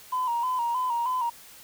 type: tone with vibrato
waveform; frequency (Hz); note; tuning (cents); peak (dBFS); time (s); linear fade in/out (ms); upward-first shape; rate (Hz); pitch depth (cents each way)
sine; 976; B5; -21; -23; 0.12-1.3; 10; square; 3.2; 64
effects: tanh soft clip ceiling -20 dBFS + white hiss -49 dBFS RMS until 1.63 s